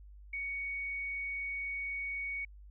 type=tone; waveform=sine; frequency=2234 Hz; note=C#7; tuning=13 cents sharp; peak=-35 dBFS; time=0.33-2.45 s; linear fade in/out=5 ms; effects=added 50 Hz sine -50 dBFS peak until 2.7 s